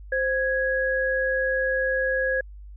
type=tone pair together; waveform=sine; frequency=523.3 / 1661.4 Hz; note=C5 / G#6; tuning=0 / 0 cents; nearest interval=octave + minor sixth; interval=2000 cents; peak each=-24 dBFS; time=0.12-2.41 s; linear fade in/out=5 ms; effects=added 50 Hz sine -39 dBFS peak until 2.76 s